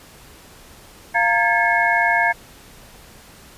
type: tone cluster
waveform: sine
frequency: 695 / 919 / 1622 / 1722 / 2175 Hz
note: F5 / A#5 / G#6 / A6 / C#7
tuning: -9 / -25 / -41 / -38 / -33 cents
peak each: -21 dBFS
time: 1.14-2.33 s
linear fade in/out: 20 ms
effects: pink hiss -45 dBFS RMS until 3.57 s + resampled to 32000 Hz